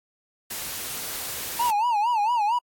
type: noise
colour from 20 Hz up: white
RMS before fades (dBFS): -32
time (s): 0.5-1.71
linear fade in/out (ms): 10
type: tone with vibrato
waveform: triangle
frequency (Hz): 895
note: A5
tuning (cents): +29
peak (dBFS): -18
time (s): 1.59-2.59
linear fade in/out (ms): 10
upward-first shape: sine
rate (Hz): 4.4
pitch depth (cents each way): 160
effects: AAC 64 kbps